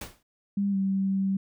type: noise with exponential decay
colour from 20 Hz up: pink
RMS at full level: -34 dBFS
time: 0.01-0.23 s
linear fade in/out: 5 ms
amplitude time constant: 47 ms
type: tone with pitch glide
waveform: sine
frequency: 200.1 to 193.62 Hz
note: G3 to G3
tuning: +36 to -21 cents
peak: -23 dBFS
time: 0.57-1.37 s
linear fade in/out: 5 ms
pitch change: -57 cents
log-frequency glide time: 0.71-0.76 s
effects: none